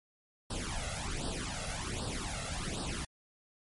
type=noise with flanger; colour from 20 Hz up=pink; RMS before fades=-37 dBFS; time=0.5-3.05 s; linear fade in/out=5 ms; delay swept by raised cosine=0.22 to 1.52 ms; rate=1.3 Hz; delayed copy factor=+0.85; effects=MP3 48 kbps